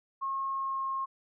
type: tone with pitch glide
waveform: sine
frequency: 1082 to 1074.5 Hz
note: C#6 to C6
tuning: -42 to +46 cents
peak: -30 dBFS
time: 0.21-1.06 s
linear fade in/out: 20 ms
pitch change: -12 cents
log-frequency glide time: 0.5-0.85 s
effects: none